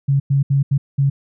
sine tone bursts at uneven times, 138.59 Hz, C#3, in tune, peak -12 dBFS, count 5, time 0.08-0.2 / 0.3-0.43 / 0.5-0.63 / 0.71-0.78 / 0.98-1.1 s, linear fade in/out 10 ms, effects none

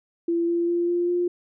sine tone with pitch steps, 338.7 / 342 / 345.4 / 348.8 / 352.3 Hz, E4 / F4 / F4 / F4 / F4, +47 / -36 / -19 / -2 / +15 cents, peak -20 dBFS, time 0.28-1.28 s, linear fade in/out 5 ms, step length 200 ms, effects none

